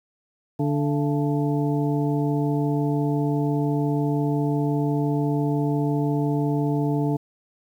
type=harmonic tone with a mistuned harmonic; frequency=145.8 Hz; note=D3; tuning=12 cents flat; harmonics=1 / 2 / 3 / 5 / 6; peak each=-23 / -24 / -29 / -33 / -35 dBFS; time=0.59-7.17 s; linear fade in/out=10 ms; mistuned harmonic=5; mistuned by=-110 cents; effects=9-bit